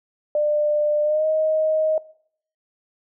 sine tone with pitch glide, 597 to 626.3 Hz, D5 to D#5, +28 to +11 cents, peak -17 dBFS, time 0.35-1.98 s, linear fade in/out 2 ms, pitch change +83 cents, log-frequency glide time 1.03-1.26 s, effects noise-tail reverb RT60 0.6 s tail -21 dB re dry

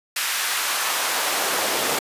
pink noise with high-pass filter sweep, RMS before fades -23 dBFS, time 0.16-1.99 s, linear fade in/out 5 ms, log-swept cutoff 1700 to 370 Hz, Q 0.95, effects resampled to 32000 Hz

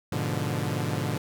sawtooth chord, G# diminished seventh, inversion none, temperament equal, 103.83 / 123.47 / 146.83 / 174.61 Hz, G#2 / B2 / D3 / F3, 0 / 0 / 0 / 0 cents, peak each -28 / -28 / -27 / -31 dBFS, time 0.12-1.18 s, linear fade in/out 5 ms, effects none

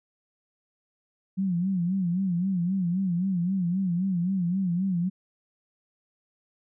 sine tone with vibrato, 182.3 Hz, F#3, 25 cents flat, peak -23 dBFS, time 1.37-5.1 s, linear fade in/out 20 ms, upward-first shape sine, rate 3.8 Hz, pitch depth 120 cents each way, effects none

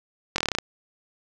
slowing click train, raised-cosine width 0.2 ms, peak -6 dBFS, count 9, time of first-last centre 0.36-0.586 s, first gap 22 ms, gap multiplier 1.07, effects none

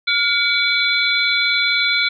sine tone cluster, 1420 / 2271 / 3465 / 4048 Hz, F6 / C#7 / A7 / B7, +28 / +41 / -27 / +42 cents, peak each -22 / -18 / -21 / -21 dBFS, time 0.07-2.09 s, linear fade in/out 10 ms, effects none

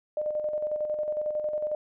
sine tone with tremolo, 605 Hz, D#5, 49 cents flat, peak -25 dBFS, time 0.17-1.75 s, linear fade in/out 2 ms, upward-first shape square, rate 11 Hz, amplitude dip 45%, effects none

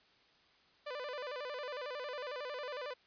sawtooth tone with vibrato, 544 Hz, C#5, 33 cents flat, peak -36 dBFS, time 0.86-2.94 s, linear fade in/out 10 ms, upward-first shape square, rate 11 Hz, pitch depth 140 cents each way, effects white hiss -67 dBFS RMS until 3.06 s + resampled to 11025 Hz

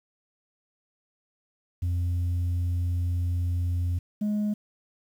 sine tone pair in turn, 88 / 209.3 Hz, F2 / G#3, +14 / +14 cents, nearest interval octave + minor third, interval 1500 cents, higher second, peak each -21 dBFS, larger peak neither, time 1.82-3.99 / 4.21-4.54 s, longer first, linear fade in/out 10 ms, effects tanh soft clip ceiling -23 dBFS + 9-bit

